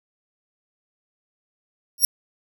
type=tone with exponential growth; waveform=5% pulse; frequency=5588 Hz; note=F8; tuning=in tune; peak=-3 dBFS; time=1.98-2.05 s; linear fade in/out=2 ms; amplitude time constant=15 ms; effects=none